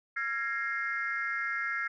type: tone cluster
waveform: sine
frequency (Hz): 1368 / 1659 / 1863 / 2119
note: F6 / G#6 / A#6 / C7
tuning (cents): -36 / -2 / -2 / +21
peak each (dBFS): -35 / -34 / -38 / -35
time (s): 0.16-1.88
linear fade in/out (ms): 10
effects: tanh soft clip ceiling -21 dBFS